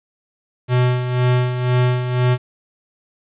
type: tone with tremolo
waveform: square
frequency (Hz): 124.8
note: B2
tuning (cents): +19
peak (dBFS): -13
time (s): 0.68-2.38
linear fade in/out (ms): 50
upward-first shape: sine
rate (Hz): 2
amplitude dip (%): 60
effects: resampled to 8000 Hz + 8-bit